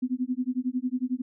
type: tone with tremolo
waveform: sine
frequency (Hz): 252.8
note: B3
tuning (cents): +41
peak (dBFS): -22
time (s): 0.02-1.22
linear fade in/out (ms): 10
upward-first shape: sine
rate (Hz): 11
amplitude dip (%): 100
effects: none